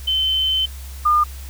sine tone pair in turn, 3071 / 1211 Hz, G7 / D#6, -36 / -47 cents, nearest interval octave + major third, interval 1611 cents, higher first, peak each -16 / -12 dBFS, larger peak second, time 0.07-0.66 / 1.05-1.24 s, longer first, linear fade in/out 10 ms, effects added 67 Hz sine -31 dBFS peak until 1.49 s + white hiss -42 dBFS RMS until 1.49 s

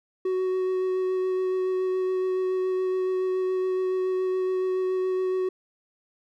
triangle tone with vibrato, 372.2 Hz, F#4, 10 cents sharp, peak -21 dBFS, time 0.25-5.49 s, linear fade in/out 5 ms, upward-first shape sine, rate 7.1 Hz, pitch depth 10 cents each way, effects none

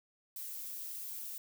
violet noise, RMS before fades -43 dBFS, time 0.36-1.38 s, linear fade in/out 2 ms, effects none

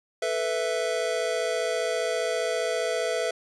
square chord, A suspended second, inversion none, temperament just, 440 / 495 / 660 Hz, A4 / B4 / E5, 0 / +4 / +2 cents, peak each -32 / -30 / -29 dBFS, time 0.22-3.31 s, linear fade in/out 5 ms, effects resampled to 22050 Hz

